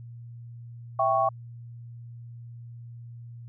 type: chord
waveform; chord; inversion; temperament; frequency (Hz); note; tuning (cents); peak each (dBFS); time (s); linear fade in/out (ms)
sine; C# diminished; first; equal; 659.3 / 784 / 1108.7; E5 / G5 / C#6; 0 / 0 / 0; -25; 0.99-1.29; 5
effects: added 118 Hz sine -40 dBFS peak until 3.48 s